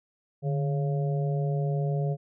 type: harmonic tone with a mistuned harmonic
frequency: 138.59 Hz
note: C#3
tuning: in tune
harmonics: 1 / 3 / 4 / 5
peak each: -25 / -35 / -37 / -39 dBFS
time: 0.42-2.17 s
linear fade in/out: 50 ms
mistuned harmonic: 1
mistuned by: +110 cents
effects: none